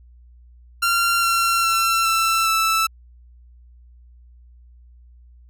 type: tone with pitch steps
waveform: sawtooth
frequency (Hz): 1379 / 1363.9 / 1349.1 / 1334.3 / 1319.8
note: F6 / F6 / E6 / E6 / E6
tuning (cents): -22 / -41 / +40 / +21 / +2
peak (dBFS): -13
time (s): 0.82-2.87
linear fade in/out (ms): 10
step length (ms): 410
effects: added 60 Hz sine -45 dBFS peak until 5.49 s